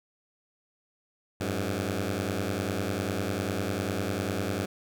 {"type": "beating tone pair", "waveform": "10% pulse", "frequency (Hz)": [92.5, 102.5], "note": ["F#2", "G#2"], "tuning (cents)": [0, -22], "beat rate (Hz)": 10, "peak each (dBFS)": [-23, -23], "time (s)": [1.4, 4.66], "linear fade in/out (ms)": 10, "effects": []}